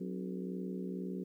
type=harmonic tone with a mistuned harmonic; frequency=61.7 Hz; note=B1; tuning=1 cent flat; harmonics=3 / 4 / 5 / 6 / 7 / 8; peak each=-39 / -44 / -51 / -44 / -48 / -55 dBFS; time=0-1.24 s; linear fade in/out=10 ms; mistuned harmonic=4; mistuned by=+130 cents; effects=12-bit